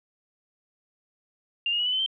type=tone with pitch steps; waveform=sine; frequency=2794 / 2858 / 2923 / 2989 / 3057 / 3127 Hz; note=F7 / F7 / F#7 / F#7 / G7 / G7; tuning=0 / +39 / -22 / +17 / -44 / -5 cents; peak=-23 dBFS; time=1.66-2.062 s; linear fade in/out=2 ms; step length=67 ms; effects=none